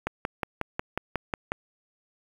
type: click train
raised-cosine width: 0.5 ms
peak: -12 dBFS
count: 9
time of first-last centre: 0.07-1.519 s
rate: 5.52 Hz
effects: 7-bit